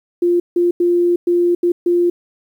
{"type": "tone bursts at uneven times", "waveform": "sine", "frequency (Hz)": 349.2, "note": "F4", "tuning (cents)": 0, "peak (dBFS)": -11, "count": 6, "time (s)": [[0.22, 0.4], [0.56, 0.71], [0.8, 1.16], [1.27, 1.55], [1.63, 1.72], [1.86, 2.1]], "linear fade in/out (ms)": 5, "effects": ["8-bit"]}